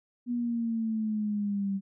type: exponential sweep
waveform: sine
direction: down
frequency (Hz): 244.1 to 193.8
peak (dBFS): -27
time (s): 0.26-1.81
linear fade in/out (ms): 50
effects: none

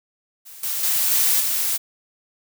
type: noise with level steps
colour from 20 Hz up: blue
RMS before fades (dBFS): -41 / -25 / -20 / -18 / -22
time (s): 0.45-1.78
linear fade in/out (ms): 20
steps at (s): 0.63 / 0.83 / 1.11 / 1.4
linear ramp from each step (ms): 5
effects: none

